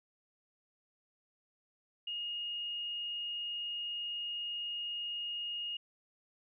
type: tone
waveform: sine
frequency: 2858 Hz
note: F7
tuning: 39 cents sharp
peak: -36 dBFS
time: 2.07-5.77 s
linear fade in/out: 5 ms
effects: none